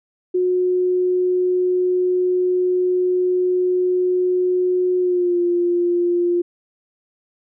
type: tone with pitch glide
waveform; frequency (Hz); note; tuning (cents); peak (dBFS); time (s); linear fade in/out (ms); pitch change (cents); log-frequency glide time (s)
sine; 363.7 to 349.7; F#4 to F4; -30 to +2; -15; 0.34-6.42; 10; -68; 4.99-5.39
effects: none